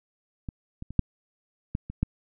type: clicks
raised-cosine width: 5 ms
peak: -21 / -24 / -25 / -7 / -15 / -23 / -11 dBFS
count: 7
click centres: 0.488 / 0.824 / 0.906 / 0.993 / 1.751 / 1.9 / 2.03 s
effects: none